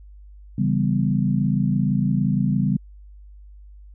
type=chord; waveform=sine; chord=C# half-diminished seventh; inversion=none; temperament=equal; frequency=138.59 / 164.81 / 196 / 246.9 Hz; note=C#3 / E3 / G3 / B3; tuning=0 / 0 / 0 / 0 cents; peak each=-22 / -26 / -21 / -26 dBFS; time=0.58-2.77 s; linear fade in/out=5 ms; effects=added 50 Hz sine -41 dBFS peak until 3.94 s